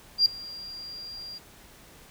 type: tone with ADSR envelope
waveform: sine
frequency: 4773 Hz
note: D8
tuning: 27 cents sharp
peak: -13 dBFS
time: 0.18-1.39 s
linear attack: 77 ms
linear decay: 5 ms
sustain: -24 dB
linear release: 21 ms
effects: tanh soft clip ceiling -11 dBFS + pink hiss -52 dBFS RMS until 2.1 s